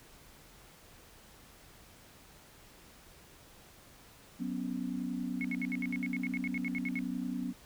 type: chord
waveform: sine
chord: F# suspended fourth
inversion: none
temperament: equal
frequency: 185 / 246.9 / 277.2 Hz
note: F#3 / B3 / C#4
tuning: 0 / 0 / 0 cents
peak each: -39 / -36 / -39 dBFS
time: 4.39-7.53 s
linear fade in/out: 20 ms
type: tone bursts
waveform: sine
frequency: 2186 Hz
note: C#7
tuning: 25 cents flat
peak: -35 dBFS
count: 16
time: 5.41-6.99 s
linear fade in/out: 0 ms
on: 35 ms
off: 68 ms
effects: pink hiss -57 dBFS RMS until 7.65 s